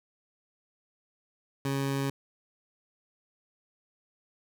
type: tone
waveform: 20% pulse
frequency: 137.5 Hz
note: C#3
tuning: 14 cents flat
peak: -23 dBFS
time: 1.65-2.1 s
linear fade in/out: 2 ms
effects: none